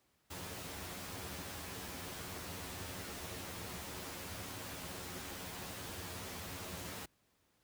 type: noise with comb filter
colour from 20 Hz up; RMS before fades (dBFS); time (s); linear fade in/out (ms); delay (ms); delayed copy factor
pink; -45; 0.3-7.06; 10; 11; +0.65
effects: pink hiss -75 dBFS RMS until 7.63 s + high-pass 60 Hz 12 dB/octave